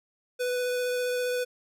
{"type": "tone with vibrato", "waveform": "square", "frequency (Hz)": 496, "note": "B4", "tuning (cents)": 7, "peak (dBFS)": -27, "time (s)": [0.39, 1.45], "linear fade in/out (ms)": 20, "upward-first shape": "sine", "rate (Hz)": 15, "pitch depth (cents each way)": 9, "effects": []}